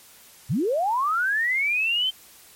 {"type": "linear sweep", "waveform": "sine", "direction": "up", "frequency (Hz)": [94.7, 3136], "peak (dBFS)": -20, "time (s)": [0.49, 2.11], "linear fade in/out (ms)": 20, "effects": ["white hiss -50 dBFS RMS until 2.55 s", "MP3 64 kbps"]}